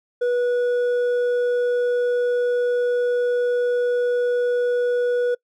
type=tone with hard clipping; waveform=sine; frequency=487.9 Hz; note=B4; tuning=21 cents flat; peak=-19 dBFS; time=0.21-5.35 s; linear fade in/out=10 ms; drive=4 dB; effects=noise-tail reverb RT60 0.1 s tail -25 dB re dry